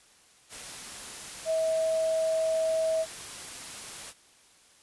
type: tone in noise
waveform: sine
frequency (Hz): 644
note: E5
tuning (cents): -41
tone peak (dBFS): -24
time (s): 1.45-3.06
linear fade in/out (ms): 50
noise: white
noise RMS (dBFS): -41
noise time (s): 0.49-4.14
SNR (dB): +14
effects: white hiss -59 dBFS RMS until 4.82 s + resampled to 24000 Hz